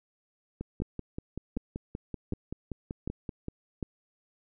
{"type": "two click trains", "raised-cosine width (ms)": 3, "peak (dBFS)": [-22, -19], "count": [16, 5], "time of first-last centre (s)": [[0.61, 3.484], [0.82, 3.828]], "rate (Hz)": [5.22, 1.33], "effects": []}